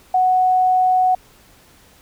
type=tone; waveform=sine; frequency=740 Hz; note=F#5; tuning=in tune; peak=-12 dBFS; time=0.14-1.15 s; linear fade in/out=5 ms; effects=pink hiss -50 dBFS RMS until 2.01 s